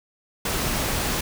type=noise; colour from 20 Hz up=pink; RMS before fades=-25 dBFS; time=0.45-1.21 s; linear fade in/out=5 ms; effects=none